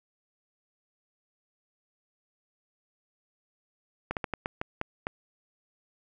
slowing click train, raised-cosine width 0.5 ms, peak -15 dBFS, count 8, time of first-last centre 4.11-5.069 s, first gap 58 ms, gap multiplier 1.28, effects none

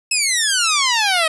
10% pulse exponential sweep, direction down, 2633 to 622.3 Hz, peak -6 dBFS, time 0.11-1.28 s, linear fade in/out 5 ms, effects resampled to 24000 Hz + 8-bit

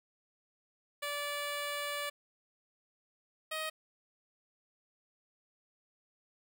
10% pulse tone pair in turn, 580 / 628.3 Hz, D5 / D#5, -22 / +17 cents, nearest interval minor second, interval 139 cents, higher second, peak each -27 dBFS, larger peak neither, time 1.02-2.1 / 3.51-3.7 s, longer first, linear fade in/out 10 ms, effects none

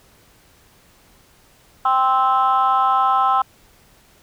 sine chord, C major, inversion second, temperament just, 784.9 / 1046.5 / 1308.1 Hz, G5 / C6 / E6, +2 / 0 / -14 cents, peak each -17 dBFS, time 1.85-3.42 s, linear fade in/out 5 ms, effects tanh soft clip ceiling -7 dBFS + pink hiss -53 dBFS RMS until 4.22 s

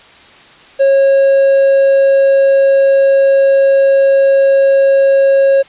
triangle tone, 546 Hz, C#5, 26 cents flat, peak -4 dBFS, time 0.79-5.63 s, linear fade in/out 20 ms, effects white hiss -40 dBFS RMS until 5.68 s + resampled to 8000 Hz

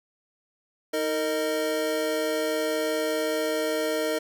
square tone cluster, 314.9 / 459.6 / 619 Hz, D#4 / A#4 / D#5, +21 / -25 / -9 cents, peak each -32 / -29 / -29 dBFS, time 0.93-4.19 s, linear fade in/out 10 ms, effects none

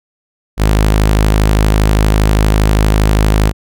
sawtooth tone, 52.5 Hz, G#1, 19 cents sharp, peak -4 dBFS, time 0.57-3.53 s, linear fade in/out 50 ms, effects none

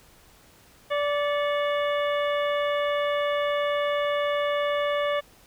harmonic tone with a mistuned harmonic, 581 Hz, D5, 19 cents flat, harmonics 1 / 2 / 3 / 4 / 5 / 6, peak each -24 / -30 / -34 / -36 / -38 / -40 dBFS, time 0.9-5.21 s, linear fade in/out 20 ms, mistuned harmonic 4, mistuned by -89 cents, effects pink hiss -55 dBFS RMS until 5.46 s

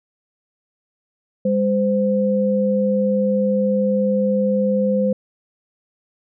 sine tone pair together, 201.7 / 515.3 Hz, G3 / C5, +50 / -27 cents, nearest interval octave + major third, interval 1623 cents, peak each -18 dBFS, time 1.45-5.13 s, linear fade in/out 5 ms, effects none

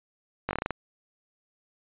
slowing click train, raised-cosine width 0.5 ms, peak -13 dBFS, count 8, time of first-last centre 0.49-0.707 s, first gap 19 ms, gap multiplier 1.16, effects resampled to 8000 Hz

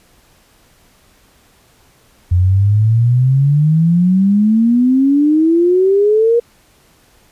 sine exponential sweep, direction up, 87.31 to 477.3 Hz, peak -8 dBFS, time 2.31-6.4 s, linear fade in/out 10 ms, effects pink hiss -51 dBFS RMS until 7.31 s + resampled to 32000 Hz

